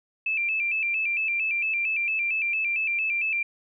sine tone with vibrato, 2489 Hz, D#7, in tune, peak -23 dBFS, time 0.26-3.43 s, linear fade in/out 5 ms, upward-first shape square, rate 4.4 Hz, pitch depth 84 cents each way, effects none

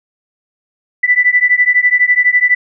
sine beating tone pair, 1975.5 / 1987.5 Hz, B6 / B6, 0 / +10 cents, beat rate 12 Hz, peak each -11 dBFS, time 1.03-2.55 s, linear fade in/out 10 ms, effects none

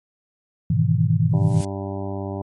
sine chord, E major seventh, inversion first, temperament equal, 103.83 / 123.47 / 155.56 / 164.81 Hz, G#2 / B2 / D#3 / E3, 0 / 0 / 0 / 0 cents, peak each -21 dBFS, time 0.7-1.61 s, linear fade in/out 5 ms
blue noise with exponential growth, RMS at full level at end -30 dBFS, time 1.29-1.65 s, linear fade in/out 5 ms, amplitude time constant 78 ms
harmonic tone, 98 Hz, G2, in tune, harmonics 1 / 2 / 3 / 4 / 6 / 7 / 8 / 9 / 10, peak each -29 / -33 / -33 / -33 / -35 / -40 / -39 / -42 / -43 dBFS, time 1.33-2.42 s, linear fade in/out 5 ms
effects MP3 48 kbps

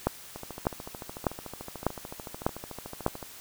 two click trains, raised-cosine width 1 ms, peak -24 / -9 dBFS, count 40 / 6, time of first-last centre 0.36-3.228 / 0.07-3.064 s, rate 13.6 / 1.67 Hz, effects white hiss -47 dBFS RMS until 3.4 s

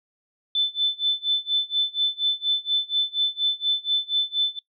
sine tone with tremolo, 3520 Hz, A7, in tune, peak -17 dBFS, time 0.55-4.59 s, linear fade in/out 2 ms, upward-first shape sine, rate 4.2 Hz, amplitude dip 95%, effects noise-tail reverb RT60 0.1 s tail -21 dB re dry

